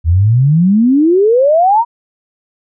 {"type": "exponential sweep", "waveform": "sine", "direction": "up", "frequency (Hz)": [77.78, 971], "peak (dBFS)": -6, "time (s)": [0.04, 1.85], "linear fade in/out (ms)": 50, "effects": []}